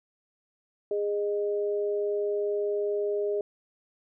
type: tone pair together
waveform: sine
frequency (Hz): 411.3 / 616.3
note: G#4 / D#5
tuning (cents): -17 / -17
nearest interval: perfect fifth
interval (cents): 700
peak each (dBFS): -26 / -33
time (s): 0.91-3.41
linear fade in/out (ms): 2
effects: none